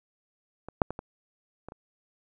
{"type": "clicks", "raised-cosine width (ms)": 1, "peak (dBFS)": [-25, -6, -19, -22, -26, -29], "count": 6, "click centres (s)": [0.686, 0.818, 0.906, 0.991, 1.686, 1.721], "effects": []}